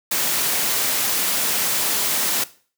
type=noise; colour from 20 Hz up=white; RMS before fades=-21 dBFS; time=0.11-2.44 s; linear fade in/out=5 ms; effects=noise-tail reverb RT60 0.4 s tail -17 dB re dry + high-pass 150 Hz 12 dB/octave